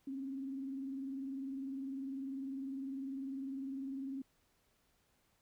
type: tone with vibrato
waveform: sine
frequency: 270 Hz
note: C#4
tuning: 45 cents flat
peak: -39 dBFS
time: 0.07-4.22 s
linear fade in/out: 5 ms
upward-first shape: sine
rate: 20 Hz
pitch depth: 69 cents each way
effects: pink hiss -75 dBFS RMS until 5.41 s